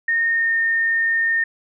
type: tone with pitch glide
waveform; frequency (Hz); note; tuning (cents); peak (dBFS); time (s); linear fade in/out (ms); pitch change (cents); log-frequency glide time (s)
sine; 1839 to 1826.3; A#6 to A#6; -24 to -36; -16; 0.08-1.44; 5; -12; 0.3-0.55
effects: none